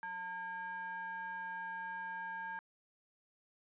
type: ring-modulated tone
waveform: triangle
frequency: 359.2 Hz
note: F4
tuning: 49 cents sharp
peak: -35 dBFS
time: 0.03-2.59 s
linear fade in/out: 0 ms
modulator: 1260 Hz
effects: resampled to 8000 Hz